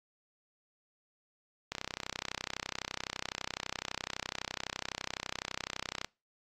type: click train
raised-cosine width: 0.2 ms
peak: -18 dBFS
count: 139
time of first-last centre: 1.72-6.046 s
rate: 31.9 Hz
effects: noise-tail reverb RT60 0.3 s tail -26 dB re dry + AAC 48 kbps